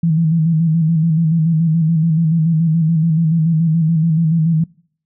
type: tone with vibrato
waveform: sine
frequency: 162.1 Hz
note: E3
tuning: 29 cents flat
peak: -11 dBFS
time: 0.03-4.64 s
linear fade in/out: 5 ms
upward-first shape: square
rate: 7 Hz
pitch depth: 56 cents each way
effects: noise-tail reverb RT60 0.6 s tail -25 dB re dry